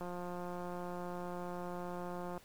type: click train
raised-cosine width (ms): 1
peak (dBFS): -30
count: 420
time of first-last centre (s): 0.01-2.377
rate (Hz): 177
effects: pink hiss -61 dBFS RMS until 2.44 s